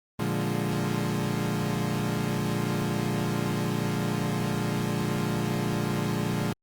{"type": "chord", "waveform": "30% pulse", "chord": "Bb dominant seventh", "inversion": "none", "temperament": "equal", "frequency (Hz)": [116.54, 146.83, 174.61, 207.7], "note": ["Bb2", "D3", "F3", "Ab3"], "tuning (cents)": [0, 0, 0, 0], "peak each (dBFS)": -29, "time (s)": [0.19, 6.53], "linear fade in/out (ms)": 5, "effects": ["Opus 32 kbps"]}